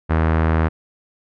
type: tone with low-pass filter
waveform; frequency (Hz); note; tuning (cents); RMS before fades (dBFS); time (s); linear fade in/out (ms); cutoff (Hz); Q
sawtooth; 80.2; E2; -47; -17; 0.09-0.69; 20; 1600; 1.5
effects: none